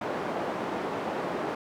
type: band-pass noise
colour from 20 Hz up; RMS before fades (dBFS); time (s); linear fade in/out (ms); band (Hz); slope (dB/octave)
white; -32; 0.01-1.55; 5; 200 to 800; 12
effects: none